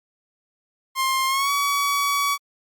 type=tone with pitch glide; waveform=sawtooth; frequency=1058 to 1133.9 Hz; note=C6 to C#6; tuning=+19 to +39 cents; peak=-16 dBFS; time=0.95-2.38 s; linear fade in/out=50 ms; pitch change=+120 cents; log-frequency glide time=1.27-1.51 s; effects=Opus 48 kbps